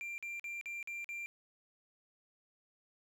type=tone bursts; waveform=triangle; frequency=2373 Hz; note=D7; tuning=17 cents sharp; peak=-38 dBFS; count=6; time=0.01-1.26 s; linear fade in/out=0 ms; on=170 ms; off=46 ms; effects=none